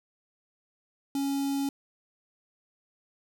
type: tone with notch filter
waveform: square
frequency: 277.2 Hz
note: C#4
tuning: in tune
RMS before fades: -29 dBFS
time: 1.15-1.69 s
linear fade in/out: 2 ms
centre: 1700 Hz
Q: 0.57
effects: none